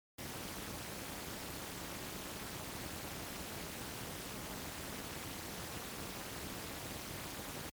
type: noise with amplitude modulation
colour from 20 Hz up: pink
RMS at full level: -40 dBFS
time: 0.18-7.7 s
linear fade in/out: 10 ms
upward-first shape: sine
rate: 235 Hz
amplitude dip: 100%
effects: high-pass 60 Hz 12 dB/octave + MP3 96 kbps